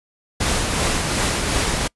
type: noise with tremolo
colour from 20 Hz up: pink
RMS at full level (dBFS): -19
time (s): 0.4-1.88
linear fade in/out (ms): 10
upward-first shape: triangle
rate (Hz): 2.7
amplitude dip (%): 35
effects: noise-tail reverb RT60 0.1 s tail -26 dB re dry + resampled to 24000 Hz